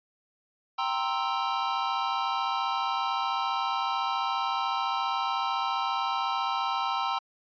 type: chord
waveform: square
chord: C dominant seventh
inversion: second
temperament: equal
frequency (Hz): 784 / 932.3 / 1046.5 / 1318.5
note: G5 / Bb5 / C6 / E6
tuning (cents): 0 / 0 / 0 / 0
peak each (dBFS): -33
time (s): 0.78-7.19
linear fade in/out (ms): 10
effects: resampled to 11025 Hz